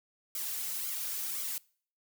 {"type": "noise with flanger", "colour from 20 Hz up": "blue", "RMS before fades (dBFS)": -36, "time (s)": [0.35, 1.58], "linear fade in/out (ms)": 2, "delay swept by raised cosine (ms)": [1.1, 3.3], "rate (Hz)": 1.9, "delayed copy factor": -1, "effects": ["noise-tail reverb RT60 0.5 s tail -24 dB re dry"]}